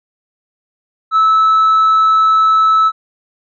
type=tone with tanh clipping; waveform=sine; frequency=1305 Hz; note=E6; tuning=18 cents flat; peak=-8 dBFS; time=1.11-2.92 s; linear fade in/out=50 ms; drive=1 dB; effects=none